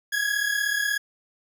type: tone pair together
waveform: 40% pulse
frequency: 1645.5 / 1682 Hz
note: G#6 / G#6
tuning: -16 / +22 cents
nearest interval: unison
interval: 38 cents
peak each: -25 dBFS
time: 0.12-0.98 s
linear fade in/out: 10 ms
effects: none